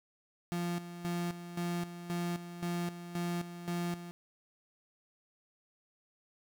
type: tone with tremolo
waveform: 35% pulse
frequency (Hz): 173.6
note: F3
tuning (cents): -10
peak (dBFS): -31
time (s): 0.52-4.11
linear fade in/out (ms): 0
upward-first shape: square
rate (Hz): 1.9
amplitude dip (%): 70
effects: none